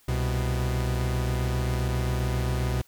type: tone pair together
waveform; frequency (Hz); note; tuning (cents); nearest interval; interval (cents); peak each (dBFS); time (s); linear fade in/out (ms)
45% pulse; 65.41 / 123.31; C2 / B2; 0 / -2; major seventh; 1098; -27; 0.08-2.82; 5
effects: white hiss -60 dBFS RMS until 2.87 s